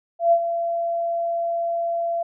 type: tone with ADSR envelope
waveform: sine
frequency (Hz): 679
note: F5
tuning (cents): -49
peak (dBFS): -11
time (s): 0.19-2.23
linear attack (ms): 130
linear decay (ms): 68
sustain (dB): -10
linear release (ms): 6
effects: none